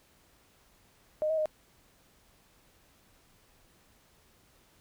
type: tone with pitch steps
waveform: sine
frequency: 615 / 636 / 618 Hz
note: D#5 / D#5 / D#5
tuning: -20 / +38 / -12 cents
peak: -26 dBFS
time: 1.22-1.457 s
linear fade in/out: 0 ms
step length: 79 ms
effects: pink hiss -64 dBFS RMS until 4.8 s